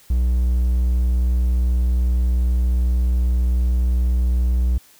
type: tone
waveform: triangle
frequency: 61.3 Hz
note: B1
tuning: 12 cents flat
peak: -13 dBFS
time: 0.1-4.78 s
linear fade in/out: 5 ms
effects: white hiss -51 dBFS RMS until 4.99 s